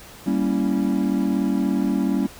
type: chord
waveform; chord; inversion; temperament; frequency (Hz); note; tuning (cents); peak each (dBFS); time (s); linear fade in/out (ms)
triangle; G diminished seventh; none; equal; 196 / 233.1 / 277.2 / 329.6; G3 / Bb3 / Db4 / Fb4; 0 / 0 / 0 / 0; -21 / -23 / -21 / -26; 0.26-2.27; 10
effects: pink hiss -43 dBFS RMS until 2.39 s